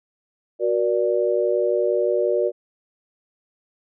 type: chord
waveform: sine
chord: Gb augmented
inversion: none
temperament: equal with one note detuned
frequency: 370 / 476 / 587.3 Hz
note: Gb4 / Bb4 / D5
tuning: 0 / +36 / 0 cents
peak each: -22 dBFS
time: 0.59-2.52 s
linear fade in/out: 50 ms
effects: none